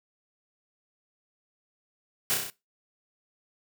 white noise with echo, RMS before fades -26 dBFS, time 2.3-2.34 s, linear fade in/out 0 ms, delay 32 ms, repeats 5, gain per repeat -3 dB, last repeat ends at 2.5 s, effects noise-tail reverb RT60 0.2 s tail -18 dB re dry + high-pass 60 Hz 12 dB/octave

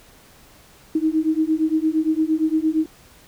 sine beating tone pair, 311.1 / 319.8 Hz, D#4 / D#4, 0 / +48 cents, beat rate 8.7 Hz, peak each -20 dBFS, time 0.95-2.86 s, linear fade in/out 5 ms, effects pink hiss -50 dBFS RMS until 3.27 s

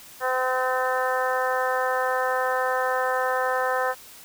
harmonic tone, 256.4 Hz, C4, 35 cents flat, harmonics 2 / 3 / 4 / 5 / 6 / 7, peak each -26 / -28 / -29 / -30 / -31 / -31 dBFS, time 0.2-3.95 s, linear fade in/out 50 ms, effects white hiss -46 dBFS RMS until 4.24 s

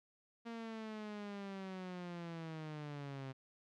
sawtooth linear sweep, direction down, 233.1 to 131.4 Hz, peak -40 dBFS, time 0.45-3.33 s, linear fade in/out 20 ms, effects low-pass 4000 Hz 12 dB/octave

